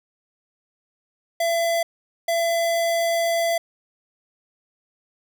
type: tone bursts at uneven times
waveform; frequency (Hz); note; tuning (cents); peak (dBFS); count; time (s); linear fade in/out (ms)
square; 673; E5; +36; -20; 2; 1.4-1.83 / 2.28-3.58; 5
effects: none